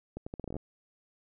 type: accelerating click train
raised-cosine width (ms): 2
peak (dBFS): -25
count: 11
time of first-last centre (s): 0.17-0.566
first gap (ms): 95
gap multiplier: 0.78
effects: none